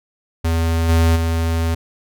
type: tone with level steps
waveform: square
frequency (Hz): 82.41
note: E2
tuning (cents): 0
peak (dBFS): -16 / -12 / -17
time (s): 0.44-1.75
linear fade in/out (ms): 10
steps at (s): 0.88 / 1.15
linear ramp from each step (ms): 20
effects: none